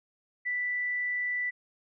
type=tone; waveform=sine; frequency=1975.5 Hz; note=B6; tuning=in tune; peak=-28 dBFS; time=0.45-1.51 s; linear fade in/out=20 ms; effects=none